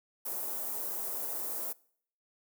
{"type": "band-stop noise", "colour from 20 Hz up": "white", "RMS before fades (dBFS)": -36, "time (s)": [0.25, 1.73], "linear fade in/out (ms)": 10, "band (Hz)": [720, 13000], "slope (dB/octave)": 12, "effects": ["noise-tail reverb RT60 0.6 s tail -23 dB re dry", "high-pass 400 Hz 12 dB/octave"]}